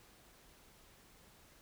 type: silence
effects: pink hiss -63 dBFS RMS until 1.61 s